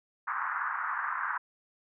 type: band-pass noise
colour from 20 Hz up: pink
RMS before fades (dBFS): -33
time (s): 0.27-1.38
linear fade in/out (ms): 10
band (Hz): 980 to 1700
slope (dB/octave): 48
effects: none